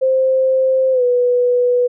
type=tone with pitch glide; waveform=sine; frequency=524 to 491.7 Hz; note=C5 to B4; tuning=+2 to -8 cents; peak=-11 dBFS; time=0.01-1.88 s; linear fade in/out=20 ms; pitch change=-110 cents; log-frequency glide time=0.92-1.03 s; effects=none